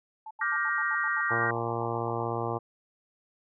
sine tone bursts, 875 Hz, A5, 10 cents flat, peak -38 dBFS, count 16, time 0.26-2.243 s, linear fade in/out 5 ms, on 48 ms, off 81 ms
sine chord, G minor seventh, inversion second, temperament just, 1176 / 1411.2 / 1568 / 1881.6 Hz, D6 / F6 / G6 / Bb6, +2 / +18 / 0 / +16 cents, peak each -31 / -32 / -32 / -30 dBFS, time 0.41-1.51 s, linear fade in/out 5 ms
harmonic tone, 116.54 Hz, A#2, in tune, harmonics 1 / 2 / 3 / 4 / 5 / 6 / 7 / 8 / 9 / 10, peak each -35 / -41 / -36 / -35 / -40 / -38 / -37 / -41 / -38 / -40 dBFS, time 1.3-2.59 s, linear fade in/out 20 ms
effects none

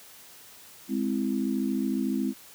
sine chord, Ab augmented, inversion none, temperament equal, 207.7 / 261.6 / 329.6 Hz, Ab3 / C4 / E4, 0 / 0 / 0 cents, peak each -29 / -28 / -32 dBFS, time 0.88-2.34 s, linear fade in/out 50 ms, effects white hiss -50 dBFS RMS until 2.54 s + high-pass 60 Hz 12 dB/octave

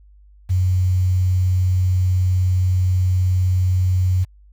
sine tone with quantisation, 91.9 Hz, F#2, 11 cents flat, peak -14 dBFS, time 0.49-4.25 s, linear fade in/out 20 ms, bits 7, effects added 50 Hz sine -45 dBFS peak until 4.52 s

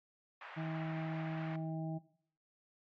white band-pass noise, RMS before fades -50 dBFS, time 0.41-1.56 s, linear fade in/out 2 ms, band 640 to 2200 Hz, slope 24 dB/octave
harmonic tone, 160 Hz, D#3, 49 cents sharp, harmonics 1 / 2 / 4 / 5, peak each -38 / -44 / -48 / -51 dBFS, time 0.56-1.99 s, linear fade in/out 20 ms
effects noise-tail reverb RT60 0.6 s tail -17 dB re dry + MP3 48 kbps

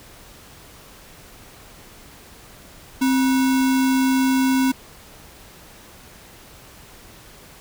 sine tone with sample-and-hold, 262.6 Hz, C4, 6 cents sharp, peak -15 dBFS, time 3.01-4.72 s, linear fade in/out 10 ms, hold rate 1225 Hz, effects pink hiss -45 dBFS RMS until 7.6 s

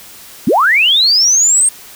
sine linear sweep, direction up, 162.9 to 8650 Hz, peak -7 dBFS, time 0.47-1.69 s, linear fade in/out 5 ms, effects white hiss -36 dBFS RMS until 1.95 s

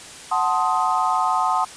sine chord, F# diminished seventh, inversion none, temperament equal with one note detuned, 740 / 880 / 1046.5 / 1252.4 Hz, F#5 / A5 / C6 / Eb6, 0 / 0 / 0 / +11 cents, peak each -23 dBFS, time 0.31-1.65 s, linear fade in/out 10 ms, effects white hiss -39 dBFS RMS until 1.76 s + resampled to 22050 Hz

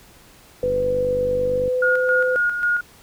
sine tone with pitch glide, 500 to 508.7 Hz, B4 to C5, +21 to -49 cents, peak -18 dBFS, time 0.63-2.36 s, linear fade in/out 2 ms, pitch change +30 cents, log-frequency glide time 1.44-1.96 s
click train, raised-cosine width 3 ms, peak -19 dBFS, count 52, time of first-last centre 0.64-1.679 s, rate 49.1 Hz
sine tone with tremolo, 1434 Hz, F6, 45 cents sharp, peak -16 dBFS, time 1.82-2.81 s, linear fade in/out 5 ms, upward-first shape square, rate 3.7 Hz, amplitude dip 50%
effects pink hiss -49 dBFS RMS until 3.02 s

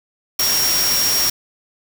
sine tone in noise, 5588 Hz, F8, in tune, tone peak -17 dBFS, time 0.39-1.3 s, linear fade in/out 5 ms, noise white, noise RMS -20 dBFS, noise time 0.39-1.3 s, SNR 0 dB, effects none

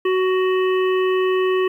harmonic tone, 372.7 Hz, F#4, 13 cents sharp, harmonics 1 / 3 / 5 / 7 / 8, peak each -16 / -26 / -30 / -33 / -34 dBFS, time 0.05-1.68 s, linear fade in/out 5 ms, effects 9-bit

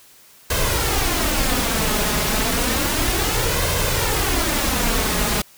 pink noise with flanger, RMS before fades -20 dBFS, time 0.5-5.42 s, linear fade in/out 5 ms, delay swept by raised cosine 1.9 to 4.8 ms, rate 0.31 Hz, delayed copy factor +0.55, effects white hiss -49 dBFS RMS until 5.57 s

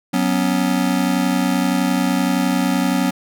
square chord, F# suspended fourth, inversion none, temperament just, 185 / 246.7 / 277.5 Hz, F#3 / B3 / C#4, 0 / -2 / +2 cents, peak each -21 dBFS, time 0.13-3.11 s, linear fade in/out 10 ms, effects none

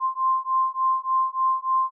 sine beating tone pair, 1046.5 / 1049.9 Hz, C6 / C6, 0 / +6 cents, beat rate 3.4 Hz, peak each -23 dBFS, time 0-1.91 s, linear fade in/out 50 ms, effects none

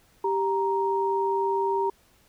sine tone pair together, 392 / 935.3 Hz, G4 / A#5, 0 / +6 cents, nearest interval octave + minor third, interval 1506 cents, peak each -25 dBFS, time 0.24-1.9 s, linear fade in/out 5 ms, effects pink hiss -61 dBFS RMS until 2.28 s

